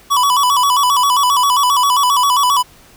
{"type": "tone with vibrato", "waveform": "square", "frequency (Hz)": 1060, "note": "C6", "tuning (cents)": 22, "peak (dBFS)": -11, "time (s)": [0.1, 2.63], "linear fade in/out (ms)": 20, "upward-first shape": "square", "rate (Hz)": 7.5, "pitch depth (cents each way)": 110, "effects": ["pink hiss -45 dBFS RMS until 2.96 s"]}